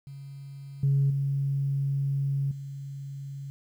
sine tone with level steps, 138.59 Hz, C#3, in tune, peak -39 / -19 / -24 / -35 dBFS, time 0.07-3.5 s, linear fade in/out 0 ms, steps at 0.83 / 1.1 / 2.51 s, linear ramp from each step 5 ms, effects tanh soft clip ceiling -16 dBFS + 10-bit

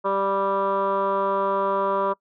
sine tone with frequency modulation, 784 Hz, G5, in tune, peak -19 dBFS, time 0.04-2.14 s, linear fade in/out 20 ms, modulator 196 Hz, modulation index 2.3, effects noise-tail reverb RT60 0.1 s tail -24 dB re dry + tanh soft clip ceiling -15 dBFS

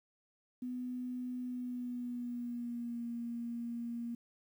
sine tone with pitch glide, 249.5 to 235.5 Hz, B3 to A#3, +18 to +18 cents, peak -37 dBFS, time 0.62-4.15 s, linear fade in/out 5 ms, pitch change -100 cents, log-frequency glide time 1.43-3.05 s, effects 11-bit

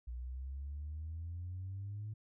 sine exponential sweep, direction up, 59.3 to 108.5 Hz, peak -39 dBFS, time 0.07-2.14 s, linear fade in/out 10 ms, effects tanh soft clip ceiling -36 dBFS

